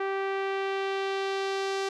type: tone with low-pass filter sweep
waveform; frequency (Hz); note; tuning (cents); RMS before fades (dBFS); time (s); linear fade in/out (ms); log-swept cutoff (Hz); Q
sawtooth; 389.5; G4; -11; -30; 0-1.89; 5; 1900 to 5800; 1.2
effects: none